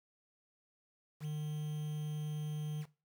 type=tone with quantisation; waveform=triangle; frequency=151.6 Hz; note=D#3; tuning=45 cents flat; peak=-34 dBFS; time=1.2-2.86 s; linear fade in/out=50 ms; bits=9; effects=noise-tail reverb RT60 0.3 s tail -17 dB re dry